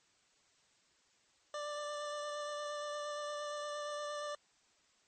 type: tone with vibrato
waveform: 25% pulse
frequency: 590 Hz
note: D5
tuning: 8 cents sharp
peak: -35 dBFS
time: 1.54-4.35 s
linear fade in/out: 2 ms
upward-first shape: sine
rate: 8.6 Hz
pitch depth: 12 cents each way
effects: white hiss -71 dBFS RMS until 5.07 s + MP3 32 kbps